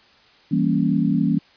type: chord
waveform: sine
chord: E diminished seventh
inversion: none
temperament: equal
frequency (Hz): 164.81 / 196 / 233.1 / 277.2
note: E3 / G3 / Bb3 / Db4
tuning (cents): 0 / 0 / 0 / 0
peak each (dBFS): -22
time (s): 0.51-1.39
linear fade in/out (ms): 10
effects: white hiss -53 dBFS RMS until 1.56 s + resampled to 11025 Hz